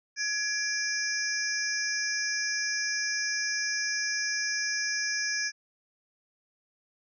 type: tone cluster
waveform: sine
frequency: 1683 / 2363 / 5090 / 5600 / 6270 Hz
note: G#6 / D7 / D#8 / F8 / G8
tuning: +23 / +10 / +39 / +4 / -1 cents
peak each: -31 / -37 / -34 / -35 / -37 dBFS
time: 0.16-5.52 s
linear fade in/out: 50 ms
effects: none